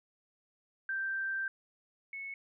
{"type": "tone pair in turn", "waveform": "sine", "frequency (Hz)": [1568, 2201], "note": ["G6", "C#7"], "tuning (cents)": [0, -13], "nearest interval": "tritone", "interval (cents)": 587, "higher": "second", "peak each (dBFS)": [-32, -39], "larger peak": "first", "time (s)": [[0.89, 1.48], [2.13, 2.34]], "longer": "first", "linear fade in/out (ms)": 2, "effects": []}